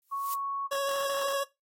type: noise with exponential growth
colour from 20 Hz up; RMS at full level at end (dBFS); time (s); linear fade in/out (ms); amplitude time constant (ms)
violet; -32; 0.02-0.34; 0; 68
type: tone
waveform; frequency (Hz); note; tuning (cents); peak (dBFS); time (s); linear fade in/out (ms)
sine; 1108.7; C#6; 0; -30; 0.11-0.68; 20
type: tone with vibrato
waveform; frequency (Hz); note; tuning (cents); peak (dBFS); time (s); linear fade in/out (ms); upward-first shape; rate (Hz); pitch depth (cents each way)
25% pulse; 554.4; C#5; 0; -24; 0.71-1.44; 10; sine; 13; 16
effects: noise-tail reverb RT60 0.2 s tail -18 dB re dry + AAC 48 kbps